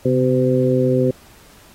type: harmonic tone with a mistuned harmonic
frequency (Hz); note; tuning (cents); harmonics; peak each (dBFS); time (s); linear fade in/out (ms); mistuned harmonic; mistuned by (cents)
127.8; C3; -40; 1 / 2 / 3 / 4; -19 / -19 / -19 / -19; 0.05-1.11; 5; 1; +56
effects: pink hiss -48 dBFS RMS until 1.74 s + AAC 48 kbps